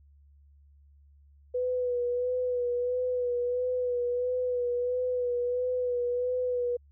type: tone with vibrato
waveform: sine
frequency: 493.9 Hz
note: B4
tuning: in tune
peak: -26 dBFS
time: 1.54-6.77 s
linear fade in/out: 10 ms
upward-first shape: sine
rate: 1.5 Hz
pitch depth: 31 cents each way
effects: added 71 Hz sine -55 dBFS peak until 6.91 s